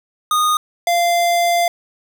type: tone pair in turn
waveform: square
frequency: 1233 / 692 Hz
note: D#6 / F5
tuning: -16 / -16 cents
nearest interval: minor seventh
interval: 1000 cents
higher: first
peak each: -14 dBFS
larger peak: neither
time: 0.31-0.57 / 0.87-1.68 s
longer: second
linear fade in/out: 2 ms
effects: none